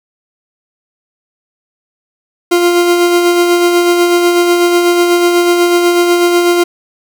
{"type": "tone with tremolo", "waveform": "40% pulse", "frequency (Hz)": 349.2, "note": "F4", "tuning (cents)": 0, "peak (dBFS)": -5, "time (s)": [2.51, 6.64], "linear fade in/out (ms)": 10, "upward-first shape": "sine", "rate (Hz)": 8.1, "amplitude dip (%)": 35, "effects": []}